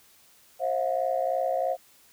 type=tone cluster; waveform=sine; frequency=531 / 656 / 719 Hz; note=C5 / E5 / F#5; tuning=+25 / -9 / -50 cents; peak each=-28 dBFS; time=0.59-1.77 s; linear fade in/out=50 ms; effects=tanh soft clip ceiling -15 dBFS + white hiss -58 dBFS RMS until 2.12 s